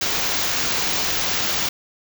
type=band-stop noise; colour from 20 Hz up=white; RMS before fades=-22 dBFS; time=0.01-1.69 s; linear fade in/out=5 ms; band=7100 to 16000 Hz; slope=96 dB/octave; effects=none